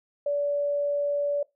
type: tone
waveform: sine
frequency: 576 Hz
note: D5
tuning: 34 cents flat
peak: -23 dBFS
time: 0.26-1.43 s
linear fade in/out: 5 ms
effects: noise-tail reverb RT60 0.2 s tail -21 dB re dry